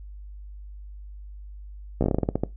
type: slowing click train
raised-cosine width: 2 ms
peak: -9 dBFS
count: 12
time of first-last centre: 2.01-2.436 s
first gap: 14 ms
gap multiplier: 1.19
effects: noise-tail reverb RT60 0.2 s tail -20 dB re dry + added 50 Hz sine -38 dBFS peak until 2.56 s